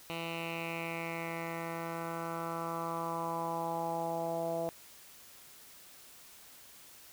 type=tone with low-pass filter sweep; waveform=10% pulse; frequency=166.5 Hz; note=E3; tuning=18 cents sharp; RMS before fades=-37 dBFS; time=0.1-4.69 s; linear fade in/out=0 ms; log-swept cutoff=3100 to 640 Hz; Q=4; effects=white hiss -55 dBFS RMS until 7.12 s